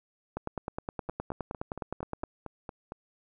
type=two click trains; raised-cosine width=1 ms; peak=-24 / -19 dBFS; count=9 / 19; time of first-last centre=1.09-2.921 / 0.37-2.237 s; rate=4.37 / 9.64 Hz; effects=none